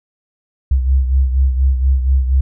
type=beating tone pair; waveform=sine; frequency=65.41 / 69.61 Hz; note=C2 / C#2; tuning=0 / +8 cents; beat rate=4.2 Hz; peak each=-11 / -19 dBFS; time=0.71-2.41 s; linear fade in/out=5 ms; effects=none